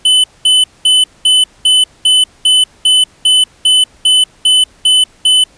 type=tone bursts; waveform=square; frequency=3018 Hz; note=F#7; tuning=34 cents sharp; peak=-6 dBFS; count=14; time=0.05-5.44 s; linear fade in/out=5 ms; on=190 ms; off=210 ms; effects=pink hiss -46 dBFS RMS until 5.57 s + resampled to 22050 Hz